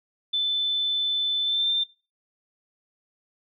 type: tone with pitch glide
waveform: sine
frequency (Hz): 3520 to 3582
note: A7 to A7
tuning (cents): 0 to +30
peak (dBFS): -21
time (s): 0.33-1.84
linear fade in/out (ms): 10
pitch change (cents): +30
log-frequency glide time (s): 1.42-1.71
effects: noise-tail reverb RT60 0.3 s tail -18 dB re dry